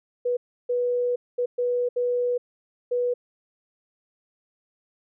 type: tone bursts at uneven times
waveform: sine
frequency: 489.5 Hz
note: B4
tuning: 15 cents flat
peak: -21 dBFS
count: 6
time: 0.25-0.37 / 0.69-1.16 / 1.38-1.46 / 1.58-1.89 / 1.96-2.38 / 2.91-3.14 s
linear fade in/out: 10 ms
effects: none

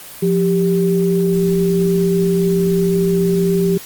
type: tone pair together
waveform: sine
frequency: 175.33 / 393.6 Hz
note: F3 / G4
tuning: +7 / +7 cents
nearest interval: octave + major second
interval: 1400 cents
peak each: -15 dBFS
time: 0.22-3.78 s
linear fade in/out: 10 ms
effects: white hiss -35 dBFS RMS until 3.85 s + Opus 24 kbps

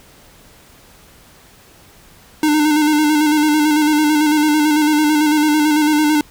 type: tone with vibrato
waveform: square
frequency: 302.5 Hz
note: D#4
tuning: 49 cents flat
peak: -12 dBFS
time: 2.43-6.21 s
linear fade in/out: 2 ms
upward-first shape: square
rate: 9 Hz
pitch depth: 33 cents each way
effects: pink hiss -46 dBFS RMS until 6.3 s

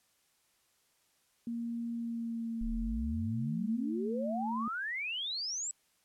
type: tone with pitch glide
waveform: sine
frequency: 233.7 to 225.9 Hz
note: A#3 to A3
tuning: +5 to +46 cents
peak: -34 dBFS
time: 1.47-4.68 s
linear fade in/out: 2 ms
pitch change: -59 cents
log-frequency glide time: 1.93-2.87 s
type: exponential sweep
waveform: sine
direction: up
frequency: 30.87 to 7902 Hz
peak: -34 dBFS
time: 2.61-5.71 s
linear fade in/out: 0 ms
effects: white hiss -72 dBFS RMS until 6.04 s + low-pass 12000 Hz 12 dB/octave

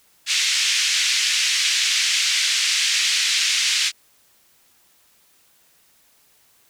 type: band-pass noise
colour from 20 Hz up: pink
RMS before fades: -20 dBFS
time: 0.26-3.92 s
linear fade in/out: 50 ms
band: 2200 to 7100 Hz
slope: 24 dB/octave
effects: white hiss -58 dBFS RMS until 6.69 s

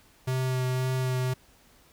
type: tone with vibrato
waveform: square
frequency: 128.7 Hz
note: C3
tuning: 28 cents flat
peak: -26 dBFS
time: 0.27-1.34 s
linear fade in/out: 10 ms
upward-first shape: sine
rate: 1.9 Hz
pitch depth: 13 cents each way
effects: pink hiss -59 dBFS RMS until 1.92 s

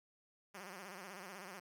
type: tone with vibrato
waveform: 5% pulse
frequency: 190 Hz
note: F#3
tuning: 46 cents sharp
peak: -37 dBFS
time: 0.54-1.6 s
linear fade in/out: 10 ms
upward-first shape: sine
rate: 16 Hz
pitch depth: 130 cents each way
effects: none

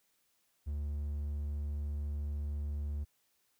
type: tone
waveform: triangle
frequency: 73 Hz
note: D2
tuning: 10 cents flat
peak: -32 dBFS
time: 0.66-3.05 s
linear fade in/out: 20 ms
effects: white hiss -75 dBFS RMS until 3.59 s

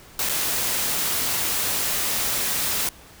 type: noise with dropouts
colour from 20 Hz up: white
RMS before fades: -24 dBFS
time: 0.19-2.89 s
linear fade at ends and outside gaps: 2 ms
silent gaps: 0.29-0.294 s
effects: pink hiss -47 dBFS RMS until 3.2 s

